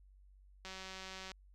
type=click train; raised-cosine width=0.2 ms; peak=-30 dBFS; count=127; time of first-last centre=0.65-1.317 s; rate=189 Hz; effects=added 48 Hz sine -59 dBFS peak until 1.54 s